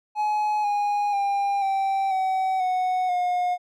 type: tone with pitch steps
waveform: triangle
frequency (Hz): 845 / 822.4 / 800.3 / 778.9 / 758 / 737.7 / 718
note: G#5 / G#5 / G5 / G5 / F#5 / F#5 / F5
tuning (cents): +30 / -17 / +36 / -11 / +42 / -5 / +48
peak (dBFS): -19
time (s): 0.15-3.58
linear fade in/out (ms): 50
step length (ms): 490
effects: none